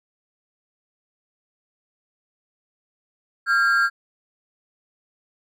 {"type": "ring-modulated tone", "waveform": "triangle", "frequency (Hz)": 1499, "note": "F#6", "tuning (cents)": 22, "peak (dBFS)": -11, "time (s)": [3.46, 3.9], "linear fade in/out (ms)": 50, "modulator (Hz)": 117, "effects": []}